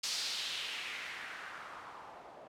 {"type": "noise with low-pass filter sweep", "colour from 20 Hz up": "blue", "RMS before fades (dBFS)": -42, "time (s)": [0.03, 2.48], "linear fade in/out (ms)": 10, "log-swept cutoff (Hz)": [5200, 640], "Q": 2.2, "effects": []}